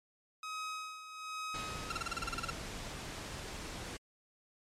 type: tone with tremolo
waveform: sawtooth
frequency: 1267 Hz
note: D#6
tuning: 31 cents sharp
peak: -34 dBFS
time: 0.43-1.99 s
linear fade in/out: 2 ms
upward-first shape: sine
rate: 1.2 Hz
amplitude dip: 65%
type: noise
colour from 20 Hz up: pink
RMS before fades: -43 dBFS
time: 1.54-3.97 s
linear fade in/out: 5 ms
type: tone bursts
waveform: sawtooth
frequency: 1361 Hz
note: F6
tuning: 45 cents flat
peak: -30 dBFS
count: 12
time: 1.9-2.504 s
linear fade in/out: 5 ms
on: 21 ms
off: 32 ms
effects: low-pass 8000 Hz 12 dB/octave + MP3 64 kbps